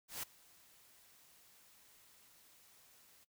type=noise with ADSR envelope; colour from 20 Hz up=white; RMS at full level=-41 dBFS; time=0.08-3.25 s; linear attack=150 ms; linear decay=7 ms; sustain=-24 dB; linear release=19 ms; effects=noise-tail reverb RT60 0.1 s tail -18 dB re dry